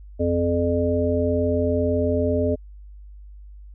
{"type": "harmonic tone with a mistuned harmonic", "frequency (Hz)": 86, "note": "F2", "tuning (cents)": -26, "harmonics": [1, 3, 5, 7], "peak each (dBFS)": [-24, -24, -24, -24], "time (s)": [0.19, 2.56], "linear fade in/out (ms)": 20, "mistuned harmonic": 1, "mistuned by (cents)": 40, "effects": ["added 50 Hz sine -39 dBFS peak until 3.74 s"]}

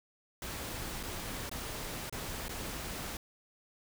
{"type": "noise with dropouts", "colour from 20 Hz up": "pink", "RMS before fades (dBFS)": -40, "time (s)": [0.42, 3.17], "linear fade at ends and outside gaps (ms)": 2, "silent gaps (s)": [[1.03, 1.034], [1.495, 1.514], [2.097, 2.125], [2.483, 2.492]], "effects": []}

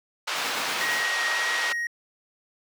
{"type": "band-pass noise", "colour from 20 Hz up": "pink", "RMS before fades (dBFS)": -29, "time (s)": [0.27, 1.73], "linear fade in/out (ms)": 10, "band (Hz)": [930, 4900], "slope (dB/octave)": 12}
{"type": "noise with tremolo", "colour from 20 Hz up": "pink", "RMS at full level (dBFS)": -32, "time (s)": [0.33, 1.05], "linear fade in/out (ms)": 50, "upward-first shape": "triangle", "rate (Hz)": 8.7, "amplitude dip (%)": 50}
{"type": "tone with vibrato", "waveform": "triangle", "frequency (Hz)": 1888, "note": "A#6", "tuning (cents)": 22, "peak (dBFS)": -24, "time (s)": [0.81, 1.87], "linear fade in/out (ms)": 2, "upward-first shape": "triangle", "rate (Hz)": 1.8, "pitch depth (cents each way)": 8}
{"effects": ["high-pass 300 Hz 12 dB/octave"]}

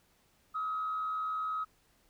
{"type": "tone with frequency modulation", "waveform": "sine", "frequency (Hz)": 1273, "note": "D#6", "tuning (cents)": 39, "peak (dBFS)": -31, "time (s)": [0.54, 1.65], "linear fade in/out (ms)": 20, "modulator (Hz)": 80, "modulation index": 0.46, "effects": ["tanh soft clip ceiling -27 dBFS", "pink hiss -69 dBFS RMS until 2.09 s"]}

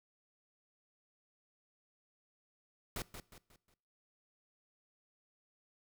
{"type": "noise with echo", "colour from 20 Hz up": "pink", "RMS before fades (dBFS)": -40, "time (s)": [2.96, 3.02], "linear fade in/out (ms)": 2, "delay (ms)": 180, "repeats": 4, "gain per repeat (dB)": -8, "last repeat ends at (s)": 3.74, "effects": ["noise-tail reverb RT60 0.6 s tail -21 dB re dry"]}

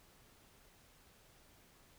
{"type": "silence", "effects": ["pink hiss -65 dBFS RMS until 1.98 s"]}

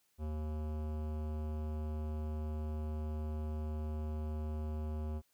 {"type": "tone with hard clipping", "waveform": "sine", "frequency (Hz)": 76.8, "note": "D#2", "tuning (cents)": -22, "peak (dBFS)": -38, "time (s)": [0.18, 5.22], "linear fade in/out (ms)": 50, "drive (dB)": 18, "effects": ["white hiss -75 dBFS RMS until 5.33 s"]}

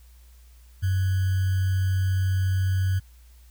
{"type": "tone with sample-and-hold", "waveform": "sine", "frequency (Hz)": 94.2, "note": "F#2", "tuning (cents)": 32, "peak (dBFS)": -20, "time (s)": [0.82, 3], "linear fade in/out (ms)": 20, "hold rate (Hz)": 1575, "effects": ["added 60 Hz sine -48 dBFS peak until 3.5 s", "white hiss -61 dBFS RMS until 3.5 s"]}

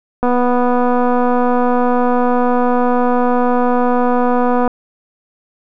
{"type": "click train", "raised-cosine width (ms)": 1, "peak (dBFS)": -3, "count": 1095, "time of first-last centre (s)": [0.23, 4.677], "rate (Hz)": 246, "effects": []}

